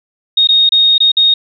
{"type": "tone with dropouts", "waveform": "sine", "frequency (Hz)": 3722, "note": "A#7", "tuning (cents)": -3, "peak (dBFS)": -6, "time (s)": [0.37, 1.34], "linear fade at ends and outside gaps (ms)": 5, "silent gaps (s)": [[0.473, 0.488], [0.692, 0.72], [0.981, 1.003], [1.118, 1.168]], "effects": []}